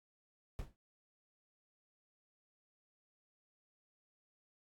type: noise with exponential decay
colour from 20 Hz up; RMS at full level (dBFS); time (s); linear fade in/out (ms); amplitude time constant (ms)
brown; -38; 0.59-0.76; 0; 35
effects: AAC 64 kbps